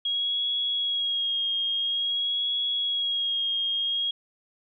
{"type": "tone with vibrato", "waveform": "sine", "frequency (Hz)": 3293, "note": "G#7", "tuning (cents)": -15, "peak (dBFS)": -24, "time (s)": [0.05, 4.11], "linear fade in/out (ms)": 5, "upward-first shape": "sine", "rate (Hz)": 0.49, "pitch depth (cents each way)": 27, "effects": []}